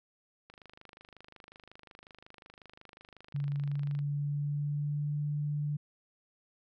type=click train; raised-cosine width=0.3 ms; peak=-35 dBFS; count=90; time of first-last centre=0.5-3.99 s; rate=25.5 Hz
type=tone with pitch glide; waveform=sine; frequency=142.5 to 147.35 Hz; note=C#3 to D3; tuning=+48 to +6 cents; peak=-30 dBFS; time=3.34-5.77 s; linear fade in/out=10 ms; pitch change=+58 cents; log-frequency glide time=3.56-5.17 s
effects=none